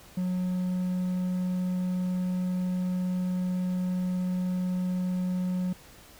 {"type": "tone", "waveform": "triangle", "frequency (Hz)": 182.2, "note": "F#3", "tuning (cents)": -26, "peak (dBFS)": -24, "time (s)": [0.17, 5.73], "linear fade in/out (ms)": 5, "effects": ["pink hiss -52 dBFS RMS until 6.19 s"]}